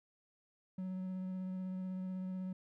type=tone with vibrato; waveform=triangle; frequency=186 Hz; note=F#3; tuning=9 cents sharp; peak=-36 dBFS; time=0.78-2.53 s; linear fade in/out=5 ms; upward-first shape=sine; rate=16 Hz; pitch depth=12 cents each way; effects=none